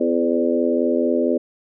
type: harmonic tone with a mistuned harmonic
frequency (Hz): 84.3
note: E2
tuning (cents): +39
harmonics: 3 / 4 / 5 / 6 / 7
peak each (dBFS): -21 / -22 / -23 / -24 / -24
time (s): 0-1.38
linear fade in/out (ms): 10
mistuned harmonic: 6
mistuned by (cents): +21
effects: none